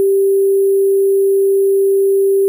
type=tone with sample-and-hold; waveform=sine; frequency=392 Hz; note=G4; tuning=in tune; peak=-9 dBFS; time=0-2.48 s; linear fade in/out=0 ms; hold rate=11025 Hz; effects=none